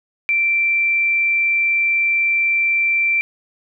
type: tone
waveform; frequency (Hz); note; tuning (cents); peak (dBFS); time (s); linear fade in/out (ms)
sine; 2348; D7; -1; -14; 0.29-3.21; 0
effects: none